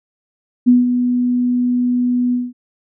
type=tone with ADSR envelope; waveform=sine; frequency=246.4 Hz; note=B3; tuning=4 cents flat; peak=-5 dBFS; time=0.66-2.53 s; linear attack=24 ms; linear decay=170 ms; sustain=-8 dB; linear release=200 ms; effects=none